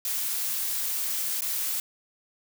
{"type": "noise with dropouts", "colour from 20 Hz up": "blue", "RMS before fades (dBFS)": -29, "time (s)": [0.05, 1.8], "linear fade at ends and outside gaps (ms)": 2, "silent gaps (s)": [1.408, 1.419], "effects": []}